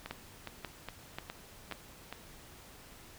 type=two click trains; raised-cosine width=0.3 ms; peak=-24 / -22 dBFS; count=6 / 4; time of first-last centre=0.06-2.126 / 0.11-1.723 s; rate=2.42 / 1.86 Hz; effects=pink hiss -54 dBFS RMS until 3.18 s